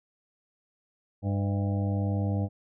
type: harmonic tone with a mistuned harmonic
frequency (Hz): 99.9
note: G2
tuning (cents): +33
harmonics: 1 / 2 / 3 / 5 / 6 / 7 / 8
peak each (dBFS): -26 / -32 / -36 / -40 / -42 / -43 / -44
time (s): 1.22-2.49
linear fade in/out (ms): 50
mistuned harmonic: 7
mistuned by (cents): -52
effects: none